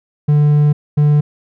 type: tone bursts at uneven times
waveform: triangle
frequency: 147.9 Hz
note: D3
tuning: 13 cents sharp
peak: -6 dBFS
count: 2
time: 0.28-0.73 / 0.97-1.21 s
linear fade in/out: 10 ms
effects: none